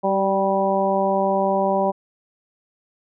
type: harmonic tone with a mistuned harmonic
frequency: 194.9 Hz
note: G3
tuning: 10 cents flat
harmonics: 1 / 2 / 3 / 4 / 5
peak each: -25 / -25 / -21 / -23 / -25 dBFS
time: 0.03-1.92 s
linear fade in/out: 20 ms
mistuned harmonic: 2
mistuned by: -19 cents
effects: none